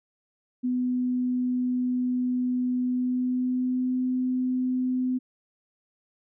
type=tone with pitch glide; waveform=sine; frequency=250 to 254.2 Hz; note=B3 to C4; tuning=+21 to -50 cents; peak=-23 dBFS; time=0.63-5.19 s; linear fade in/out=20 ms; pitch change=+29 cents; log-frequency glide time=2.82-3.99 s; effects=none